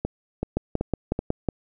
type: two click trains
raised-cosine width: 2 ms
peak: -9 / -12 dBFS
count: 6 / 4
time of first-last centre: 0.57-1.487 / 0.05-1.191 s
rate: 5.45 / 2.63 Hz
effects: none